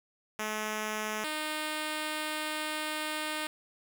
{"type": "tone pair in turn", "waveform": "5% pulse", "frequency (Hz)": [214.8, 307.3], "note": ["A3", "D#4"], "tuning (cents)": [-41, -21], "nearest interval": "tritone", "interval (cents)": 620, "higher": "second", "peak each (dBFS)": -21, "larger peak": "neither", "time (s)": [[0.39, 1.24], [1.24, 3.47]], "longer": "second", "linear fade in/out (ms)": 2, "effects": ["10-bit"]}